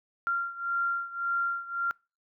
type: beating tone pair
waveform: sine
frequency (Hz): 1383 / 1384.8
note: F6 / F6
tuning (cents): -17 / -15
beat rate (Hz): 1.8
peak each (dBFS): -29 / -32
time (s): 0.27-1.91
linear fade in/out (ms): 0
effects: noise-tail reverb RT60 0.3 s tail -26 dB re dry